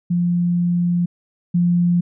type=tone pair in turn; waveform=sine; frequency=174.61 / 174.61 Hz; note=F3 / F3; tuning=0 / 0 cents; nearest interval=unison; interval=0 cents; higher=neither; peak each=-15 / -13 dBFS; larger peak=second; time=0.1-1.06 / 1.54-2.01 s; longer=first; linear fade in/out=10 ms; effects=none